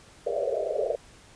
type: band-pass noise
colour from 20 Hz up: white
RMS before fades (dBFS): -28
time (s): 0.26-0.96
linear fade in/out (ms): 10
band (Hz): 400 to 660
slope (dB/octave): 96
effects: pink hiss -53 dBFS RMS until 1.35 s + resampled to 22050 Hz